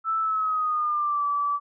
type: tone with pitch glide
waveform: sine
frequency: 1319 to 1154.9 Hz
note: E6 to D6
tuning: +1 to -29 cents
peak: -22 dBFS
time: 0.04-1.6 s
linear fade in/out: 50 ms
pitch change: -230 cents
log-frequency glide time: 0.2-1.25 s
effects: none